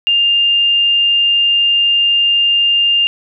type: tone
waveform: sine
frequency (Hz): 2804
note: F7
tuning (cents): +6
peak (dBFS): -9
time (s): 0.07-3.07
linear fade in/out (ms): 0
effects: none